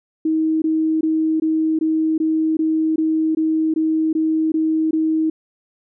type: tone bursts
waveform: sine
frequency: 316.9 Hz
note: D#4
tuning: 32 cents sharp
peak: -15 dBFS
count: 13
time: 0.25-5.3 s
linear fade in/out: 5 ms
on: 370 ms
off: 20 ms
effects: none